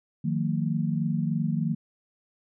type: tone cluster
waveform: sine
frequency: 156.4 / 179.5 / 226.9 Hz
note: D#3 / F3 / A#3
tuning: +9 / +48 / -47 cents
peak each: -27 / -29 / -29 dBFS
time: 0.24-1.75 s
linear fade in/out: 10 ms
effects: none